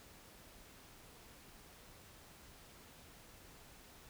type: silence
effects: pink hiss -59 dBFS RMS until 4.09 s